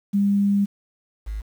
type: tone pair in turn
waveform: sine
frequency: 200.9 / 52.78 Hz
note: G3 / G#1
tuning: +43 / +29 cents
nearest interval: octave + major seventh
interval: 2314 cents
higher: first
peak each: -16 / -26 dBFS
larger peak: first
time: 0.13-0.66 / 1.26-1.42 s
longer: first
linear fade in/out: 20 ms
effects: 8-bit